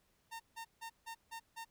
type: tone bursts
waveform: sawtooth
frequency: 912 Hz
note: A#5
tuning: 38 cents flat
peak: -40 dBFS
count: 6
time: 0.31-1.65 s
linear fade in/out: 20 ms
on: 90 ms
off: 160 ms
effects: pink hiss -75 dBFS RMS until 1.7 s